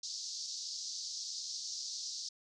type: band-pass noise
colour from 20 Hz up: pink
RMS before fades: -42 dBFS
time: 0.03-2.29 s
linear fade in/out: 5 ms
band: 4300 to 6400 Hz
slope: 48 dB/octave
effects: none